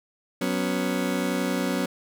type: chord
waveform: 30% pulse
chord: F# suspended fourth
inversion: none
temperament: just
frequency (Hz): 185 / 246.7 / 277.5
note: F#3 / B3 / C#4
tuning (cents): 0 / -2 / +2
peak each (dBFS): -26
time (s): 0.41-1.86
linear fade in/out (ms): 5
effects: none

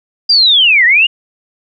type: linear two-way sweep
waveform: sine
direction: down then up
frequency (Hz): 4859 to 1823 to 2909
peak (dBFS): -5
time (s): 0.29-1.07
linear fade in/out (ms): 10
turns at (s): 0.85
effects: none

